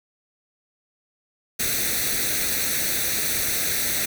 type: noise with comb filter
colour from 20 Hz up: white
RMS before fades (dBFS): -24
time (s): 1.59-4.06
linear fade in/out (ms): 10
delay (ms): 0.49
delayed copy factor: +0.7
effects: none